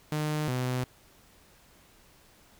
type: tone pair in turn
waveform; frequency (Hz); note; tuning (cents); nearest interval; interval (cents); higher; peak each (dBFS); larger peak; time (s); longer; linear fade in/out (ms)
sawtooth; 152.1 / 126.61; D#3 / B2; -39 / +43; minor third; 318; first; -24; neither; 0.12-0.48 / 0.48-0.84; neither; 2
effects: pink hiss -59 dBFS RMS until 2.59 s